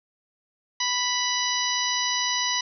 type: harmonic tone with a mistuned harmonic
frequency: 987.8 Hz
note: B5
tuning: in tune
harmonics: 1 / 2 / 3 / 4 / 5 / 6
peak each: -30 / -30 / -30 / -30 / -30 / -30 dBFS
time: 0.8-2.61 s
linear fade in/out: 5 ms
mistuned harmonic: 6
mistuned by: -16 cents
effects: none